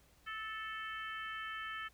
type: harmonic tone with a mistuned harmonic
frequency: 440 Hz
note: A4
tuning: in tune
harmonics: 3 / 4 / 5 / 6 / 7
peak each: -44 / -44 / -51 / -53 / -50 dBFS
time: 0.26-1.89 s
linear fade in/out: 20 ms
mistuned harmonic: 3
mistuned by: -19 cents
effects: added 60 Hz sine -68 dBFS peak until 1.93 s + pink hiss -68 dBFS RMS until 1.93 s